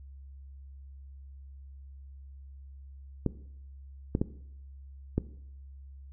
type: clicks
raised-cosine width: 3 ms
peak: -13 dBFS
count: 4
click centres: 3.263 / 4.151 / 4.215 / 5.18 s
effects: noise-tail reverb RT60 0.7 s tail -17 dB re dry + added 68 Hz sine -45 dBFS peak until 6.12 s